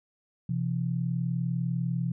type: tone pair together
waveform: sine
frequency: 130 / 170.04 Hz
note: C3 / F3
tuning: -11 / -46 cents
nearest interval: perfect fourth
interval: 465 cents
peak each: -29 / -29 dBFS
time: 0.49-2.12 s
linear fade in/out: 5 ms
effects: none